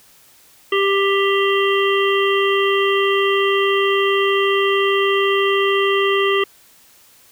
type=harmonic tone; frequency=394.6 Hz; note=G4; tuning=11 cents sharp; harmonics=1 / 3 / 5 / 7 / 8; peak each=-16 / -21 / -23 / -24 / -25 dBFS; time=0.72-6.44 s; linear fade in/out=5 ms; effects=white hiss -50 dBFS RMS until 7.31 s